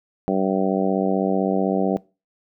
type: harmonic tone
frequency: 95.8 Hz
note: G2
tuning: 39 cents flat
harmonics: 2 / 3 / 4 / 5 / 6 / 7 / 8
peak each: -23 / -25 / -26 / -27 / -28 / -28 / -29 dBFS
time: 0.28-1.97 s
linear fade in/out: 0 ms
effects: noise-tail reverb RT60 0.3 s tail -22 dB re dry